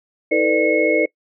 sine tone cluster, 320.8 / 444.8 / 500 / 593 / 2181 Hz, E4 / A4 / B4 / D5 / C#7, -47 / +19 / +21 / +17 / -29 cents, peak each -20 dBFS, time 0.31-1.06 s, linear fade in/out 10 ms, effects noise-tail reverb RT60 0.1 s tail -23 dB re dry

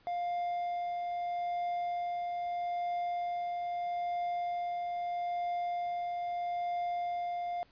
triangle tone with tremolo, 702 Hz, F5, 9 cents sharp, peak -29 dBFS, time 0.07-7.63 s, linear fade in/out 0 ms, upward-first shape triangle, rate 0.78 Hz, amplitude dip 25%, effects pink hiss -65 dBFS RMS until 7.71 s + resampled to 11025 Hz

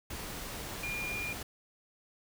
sine tone in noise, 2412 Hz, D7, 46 cents sharp, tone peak -35 dBFS, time 0.83-1.33 s, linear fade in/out 5 ms, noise pink, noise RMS -41 dBFS, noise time 0.1-1.43 s, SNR +3 dB, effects none

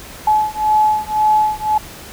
sine beating tone pair, 855 / 856.9 Hz, A5 / A5, -50 / -46 cents, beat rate 1.9 Hz, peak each -15 dBFS, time 0.27-1.78 s, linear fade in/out 5 ms, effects pink hiss -35 dBFS RMS until 2.12 s

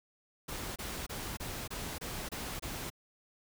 pink noise bursts, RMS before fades -40 dBFS, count 8, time 0.48-2.902 s, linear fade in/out 10 ms, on 280 ms, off 26 ms, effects none

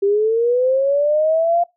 sine linear sweep, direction up, 392 to 698.5 Hz, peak -13 dBFS, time 0.02-1.64 s, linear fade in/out 10 ms, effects noise-tail reverb RT60 0.2 s tail -22 dB re dry

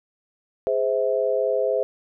sine chord, Ab augmented, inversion none, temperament just, 415.3 / 519.1 / 648.9 Hz, Ab4 / C5 / E5, 0 / -14 / -27 cents, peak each -25 / -22 / -25 dBFS, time 0.67-1.83 s, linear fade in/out 0 ms, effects none

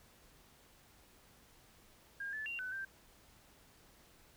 sine tone with pitch steps, 1615 / 1738 / 2764 / 1507 / 1573 Hz, G#6 / A6 / F7 / F#6 / G6, -49 / -22 / -19 / +31 / +6 cents, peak -39 dBFS, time 2.2-2.85 s, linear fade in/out 5 ms, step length 130 ms, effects pink hiss -64 dBFS RMS until 4.36 s

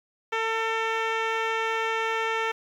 10% pulse tone with low-pass filter, 448.7 Hz, A4, 34 cents sharp, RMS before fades -27 dBFS, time 0.32-2.52 s, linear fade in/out 10 ms, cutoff 3200 Hz, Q 0.8, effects 9-bit

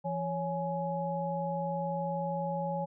sine tone cluster, 169 / 557 / 838 Hz, E3 / C#5 / G#5, +43 / +8 / +15 cents, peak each -35 / -35 / -35 dBFS, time 0.04-2.86 s, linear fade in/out 20 ms, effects none

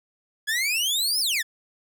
sawtooth exponential two-way sweep, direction up then down, 1661.2 to 5380 to 1661.2 Hz, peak -19 dBFS, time 0.47-1.43 s, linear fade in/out 20 ms, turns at 1.2 s, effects none

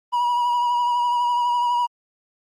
triangle tone with vibrato, 967 Hz, B5, 37 cents flat, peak -16 dBFS, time 0.12-1.87 s, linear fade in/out 20 ms, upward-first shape sine, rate 12 Hz, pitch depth 26 cents each way, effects Opus 24 kbps

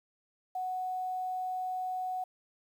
sine tone, 740 Hz, F#5, in tune, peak -32 dBFS, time 0.55-2.24 s, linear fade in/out 5 ms, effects 10-bit

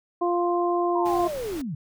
harmonic tone, 349.2 Hz, F4, in tune, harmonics 1 / 2 / 3, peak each -23 / -26 / -28 dBFS, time 0.21-1.28 s, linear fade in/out 10 ms
sine linear sweep, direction down, 987.8 to 130 Hz, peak -28 dBFS, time 0.95-1.75 s, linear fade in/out 5 ms
pink noise, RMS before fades -40 dBFS, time 1.05-1.62 s, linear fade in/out 10 ms
effects none

